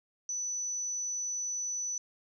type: tone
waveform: sine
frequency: 5970 Hz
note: F#8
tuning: 15 cents sharp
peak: -32 dBFS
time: 0.29-1.98 s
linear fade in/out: 2 ms
effects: none